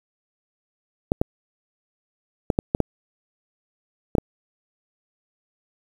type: clicks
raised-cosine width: 2 ms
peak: -5 dBFS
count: 8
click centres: 1.119 / 1.215 / 2.502 / 2.589 / 2.749 / 2.803 / 4.152 / 4.183 s
effects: 7-bit